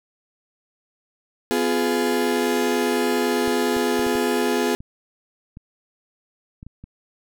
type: chord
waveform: 35% pulse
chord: F diminished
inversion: second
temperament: just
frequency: 251.4 / 349.2 / 419.1 Hz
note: Cb4 / F4 / Ab4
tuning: +31 / 0 / +16 cents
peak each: -22 / -23 / -21 dBFS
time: 1.51-4.75 s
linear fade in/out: 0 ms
type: clicks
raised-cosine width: 5 ms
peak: -26 dBFS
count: 10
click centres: 3.478 / 3.766 / 3.994 / 4.066 / 4.154 / 4.805 / 5.571 / 6.629 / 6.666 / 6.84 s
effects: none